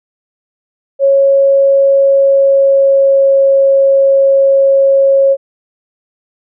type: tone with pitch glide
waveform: sine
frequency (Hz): 550 to 546.5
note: C#5 to C#5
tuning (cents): -14 to -25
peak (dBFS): -5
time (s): 0.99-5.37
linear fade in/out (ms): 50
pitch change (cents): -11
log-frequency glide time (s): 1.99-3.41
effects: none